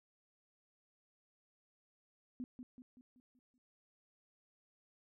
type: tone with echo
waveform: sine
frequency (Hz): 250.1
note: B3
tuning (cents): +22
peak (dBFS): -40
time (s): 2.4-2.44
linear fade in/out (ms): 0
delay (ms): 190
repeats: 6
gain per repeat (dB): -6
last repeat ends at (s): 3.58
effects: none

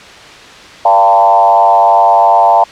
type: tone with frequency modulation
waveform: sine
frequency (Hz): 793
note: G5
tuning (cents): +20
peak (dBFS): -4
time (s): 0.85-2.64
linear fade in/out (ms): 5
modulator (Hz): 103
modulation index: 1.6
effects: white hiss -33 dBFS RMS until 2.71 s + low-pass 4000 Hz 12 dB/octave

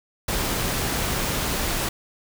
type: noise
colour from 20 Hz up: pink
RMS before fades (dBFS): -25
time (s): 0.28-1.89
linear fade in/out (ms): 5
effects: none

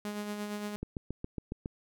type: tone with tremolo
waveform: sawtooth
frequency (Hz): 207.7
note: G#3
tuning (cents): 0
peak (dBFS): -30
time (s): 0.05-0.76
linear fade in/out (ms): 0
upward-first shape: sine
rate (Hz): 8.7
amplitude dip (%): 40
type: click train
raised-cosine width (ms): 3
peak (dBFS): -23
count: 7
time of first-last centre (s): 0.83-1.659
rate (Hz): 7.24
effects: none

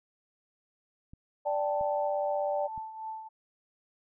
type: clicks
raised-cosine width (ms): 5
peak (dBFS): -36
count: 3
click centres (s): 1.135 / 1.811 / 2.778
type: chord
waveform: sine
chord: D suspended fourth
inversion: none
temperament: equal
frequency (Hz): 587.3 / 784 / 880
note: D5 / G5 / A5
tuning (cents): 0 / 0 / 0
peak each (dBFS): -29 / -33 / -33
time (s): 1.45-2.68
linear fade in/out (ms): 20
type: tone with tremolo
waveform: sine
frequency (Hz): 880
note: A5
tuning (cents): 0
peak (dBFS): -34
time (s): 2.07-3.29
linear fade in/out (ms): 20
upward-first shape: triangle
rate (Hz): 3.2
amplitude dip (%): 65
effects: none

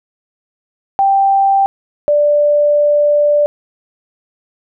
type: tone pair in turn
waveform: sine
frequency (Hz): 785 / 588.1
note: G5 / D5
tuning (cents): +2 / +2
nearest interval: perfect fourth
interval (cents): 500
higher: first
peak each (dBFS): -8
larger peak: neither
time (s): 0.99-1.66 / 2.08-3.46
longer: second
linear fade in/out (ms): 0
effects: none

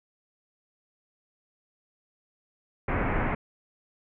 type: low-pass noise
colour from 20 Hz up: pink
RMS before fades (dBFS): -27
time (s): 2.88-3.35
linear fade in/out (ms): 5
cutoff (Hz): 2300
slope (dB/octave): 48
effects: none

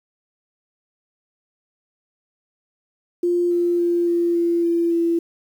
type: tone with pitch steps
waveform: sine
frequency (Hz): 350 / 347.8 / 345.6 / 343.4 / 341.2 / 339.1 / 336.9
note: F4 / F4 / F4 / F4 / F4 / E4 / E4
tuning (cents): +4 / -7 / -18 / -29 / -40 / +49 / +38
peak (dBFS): -16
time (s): 3.23-5.19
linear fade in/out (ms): 5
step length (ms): 280
effects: 8-bit

